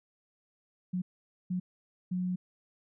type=tone bursts at uneven times; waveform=sine; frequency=181.7 Hz; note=F#3; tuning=31 cents flat; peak=-29 dBFS; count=3; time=0.93-1.02 / 1.5-1.6 / 2.11-2.36 s; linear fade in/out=10 ms; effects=none